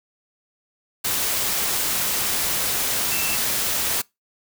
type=tone in noise; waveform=sine; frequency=2669 Hz; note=E7; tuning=21 cents sharp; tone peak=-29 dBFS; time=3.11-3.36 s; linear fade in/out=10 ms; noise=white; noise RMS=-23 dBFS; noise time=1.04-4.02 s; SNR=-9 dB; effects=noise-tail reverb RT60 0.2 s tail -24 dB re dry